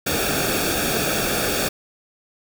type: noise with comb filter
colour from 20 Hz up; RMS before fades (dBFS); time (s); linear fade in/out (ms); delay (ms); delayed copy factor
pink; -22; 0.06-1.69; 10; 0.99; -0.75
effects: none